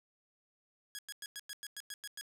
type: tone bursts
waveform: 10% pulse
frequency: 1663 Hz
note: G#6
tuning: 2 cents sharp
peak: -33 dBFS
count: 10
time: 0.95-2.211 s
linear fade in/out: 0 ms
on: 37 ms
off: 99 ms
effects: none